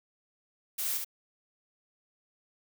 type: noise with echo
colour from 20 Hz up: blue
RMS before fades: -33 dBFS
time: 0.78-0.98 s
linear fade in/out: 10 ms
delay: 67 ms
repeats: 1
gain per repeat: -3 dB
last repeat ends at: 1.047 s
effects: none